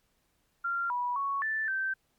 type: tone with pitch steps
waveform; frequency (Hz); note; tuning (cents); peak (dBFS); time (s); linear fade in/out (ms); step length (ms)
sine; 1384 / 977 / 1111 / 1761 / 1554; F6 / B5 / C#6 / A6 / G6; -16 / -19 / +4 / +1 / -16; -28; 0.64-1.94; 10; 260
effects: pink hiss -73 dBFS RMS until 2.18 s + MP3 96 kbps